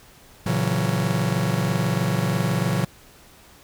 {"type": "chord", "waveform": "45% pulse", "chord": "F# dominant seventh", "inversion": "first", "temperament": "just", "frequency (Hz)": [115.62, 138.75, 166.5, 185], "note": ["A#2", "C#3", "E3", "F#3"], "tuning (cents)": [-14, 2, 18, 0], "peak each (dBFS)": -26, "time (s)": [0.46, 2.85], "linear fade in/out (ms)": 5, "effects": ["pink hiss -50 dBFS RMS until 3.63 s"]}